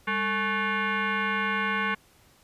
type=tone with frequency modulation; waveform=sine; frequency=200 Hz; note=G3; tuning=35 cents sharp; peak=-24 dBFS; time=0.07-1.95 s; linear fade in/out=10 ms; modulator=650 Hz; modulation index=3.3; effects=pink hiss -59 dBFS RMS until 2.43 s + resampled to 32000 Hz